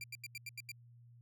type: tone bursts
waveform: sawtooth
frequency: 2368 Hz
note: D7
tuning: 14 cents sharp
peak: -39 dBFS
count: 7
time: 0.01-0.717 s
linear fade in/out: 2 ms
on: 29 ms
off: 84 ms
effects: added 119 Hz sine -57 dBFS peak until 1.21 s